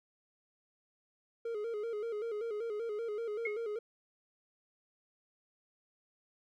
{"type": "tone with vibrato", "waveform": "triangle", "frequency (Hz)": 440.4, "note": "A4", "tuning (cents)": 2, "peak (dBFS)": -33, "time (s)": [1.45, 3.79], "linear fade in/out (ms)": 5, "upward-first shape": "square", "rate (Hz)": 5.2, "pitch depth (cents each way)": 87}
{"type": "tone with exponential decay", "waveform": "sine", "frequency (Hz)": 2165, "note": "C#7", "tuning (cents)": -41, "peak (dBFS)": -31, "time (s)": [3.45, 3.61], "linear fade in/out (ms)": 5, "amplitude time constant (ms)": 33}
{"effects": []}